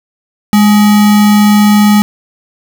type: tone with sample-and-hold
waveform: sine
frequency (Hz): 207.7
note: G#3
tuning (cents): 0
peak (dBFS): -3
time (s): 0.53-2.02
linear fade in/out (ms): 0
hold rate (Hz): 1050
effects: none